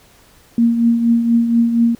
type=tone with tremolo; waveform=sine; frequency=233.1 Hz; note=A#3; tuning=in tune; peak=-8 dBFS; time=0.58-1.95 s; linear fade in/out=2 ms; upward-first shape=triangle; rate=4.2 Hz; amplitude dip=60%; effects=pink hiss -49 dBFS RMS until 1.99 s